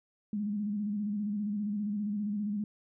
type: tone with vibrato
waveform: sine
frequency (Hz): 207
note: G#3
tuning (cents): -5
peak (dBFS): -30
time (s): 0.33-2.64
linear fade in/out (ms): 2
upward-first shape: square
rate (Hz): 15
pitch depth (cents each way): 47
effects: none